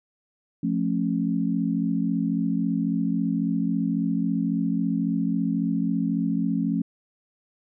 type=chord; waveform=sine; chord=F augmented; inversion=none; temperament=just; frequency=174.61 / 218.3 / 272.8 Hz; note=F3 / A3 / C#4; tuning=0 / -13 / -28 cents; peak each=-26 dBFS; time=0.63-6.82 s; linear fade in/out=5 ms; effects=none